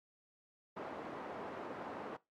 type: band-pass noise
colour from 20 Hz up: pink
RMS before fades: -45 dBFS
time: 0.76-2.17 s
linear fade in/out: 10 ms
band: 330 to 1100 Hz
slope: 12 dB/octave
effects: noise-tail reverb RT60 0.2 s tail -19 dB re dry + MP3 96 kbps